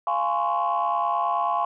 sine chord, Db major seventh, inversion first, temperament just, 693 / 831.5 / 1039.4 / 1108.7 Hz, F5 / Ab5 / C6 / Db6, -14 / +2 / -12 / 0 cents, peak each -26 dBFS, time 0.07-1.65 s, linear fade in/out 2 ms, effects tanh soft clip ceiling -14 dBFS

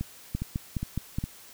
two click trains, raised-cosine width 5 ms, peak -16 / -18 dBFS, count 5 / 4, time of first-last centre 0.35-1.185 / 0.01-1.24 s, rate 4.79 / 2.44 Hz, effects white hiss -50 dBFS RMS until 1.53 s

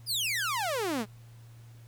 sawtooth exponential sweep, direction down, 5140 to 196 Hz, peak -25 dBFS, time 0.06-1.06 s, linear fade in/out 50 ms, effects added 116 Hz sine -48 dBFS peak until 1.87 s + pink hiss -62 dBFS RMS until 1.87 s

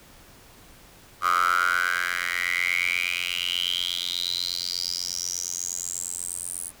10% pulse tone with high-pass filter sweep, 88.3 Hz, F2, 20 cents sharp, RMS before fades -27 dBFS, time 1.21-6.72 s, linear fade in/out 50 ms, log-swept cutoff 1200 to 9900 Hz, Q 9.2, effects pink hiss -51 dBFS RMS until 6.8 s

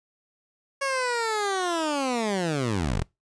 15% pulse linear sweep, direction down, 556 to 34.46 Hz, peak -18 dBFS, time 0.81-3.03 s, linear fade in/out 10 ms, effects noise-tail reverb RT60 0.2 s tail -23 dB re dry + resampled to 22050 Hz

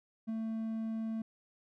triangle tone with ADSR envelope, 222.9 Hz, A3, 23 cents sharp, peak -30 dBFS, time 0.27-1.22 s, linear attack 24 ms, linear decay 6 ms, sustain -2 dB, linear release 4 ms, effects none

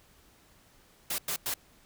white noise bursts, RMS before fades -32 dBFS, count 3, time 1.1-1.541 s, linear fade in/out 5 ms, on 83 ms, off 96 ms, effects pink hiss -61 dBFS RMS until 1.85 s

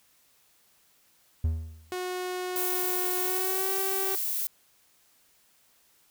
triangle tone with exponential decay, 80.2 Hz, E2, 47 cents flat, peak -19 dBFS, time 1.44-1.95 s, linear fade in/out 5 ms, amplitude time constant 110 ms
sawtooth tone with pitch glide, 364.3 to 385.1 Hz, F#4 to G4, -27 to -31 cents, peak -27 dBFS, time 1.92-4.15 s, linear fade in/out 0 ms, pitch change +96 cents, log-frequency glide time 3.19-3.73 s
violet noise, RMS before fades -30 dBFS, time 2.56-4.47 s, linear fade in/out 0 ms
effects white hiss -64 dBFS RMS until 6.1 s

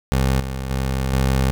20% pulse tone with level steps, 66 Hz, C2, 16 cents sharp, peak -11 / -20 / -15 / -11 dBFS, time 0.12-1.51 s, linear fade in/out 0 ms, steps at 0.4 / 0.7 / 1.13 s, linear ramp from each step 2 ms, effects none

